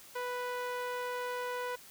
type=tone with band-pass filter; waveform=sawtooth; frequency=493.9 Hz; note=B4; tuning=in tune; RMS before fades=-37 dBFS; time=0.15-1.76 s; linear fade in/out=10 ms; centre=1100 Hz; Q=0.75; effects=white hiss -54 dBFS RMS until 1.9 s